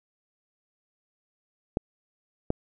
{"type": "clicks", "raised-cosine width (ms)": 2, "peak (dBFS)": -11, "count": 2, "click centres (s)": [1.771, 2.504], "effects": []}